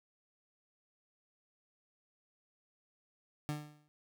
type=tone with exponential decay; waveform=30% pulse; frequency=149.4 Hz; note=D3; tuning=30 cents sharp; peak=-30 dBFS; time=3.49-3.88 s; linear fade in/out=0 ms; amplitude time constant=84 ms; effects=none